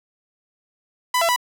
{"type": "tone with pitch steps", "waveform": "sawtooth", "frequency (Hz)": [997, 672, 985], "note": ["B5", "E5", "B5"], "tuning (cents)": [16, 33, -5], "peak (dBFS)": -13, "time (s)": [1.14, 1.362], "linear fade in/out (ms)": 5, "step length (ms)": 74, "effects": []}